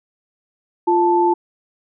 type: tone pair together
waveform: sine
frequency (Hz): 348.8 / 879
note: F4 / A5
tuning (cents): -2 / -2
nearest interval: octave + major third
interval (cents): 1600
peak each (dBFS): -15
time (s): 0.87-1.34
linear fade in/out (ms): 10
effects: none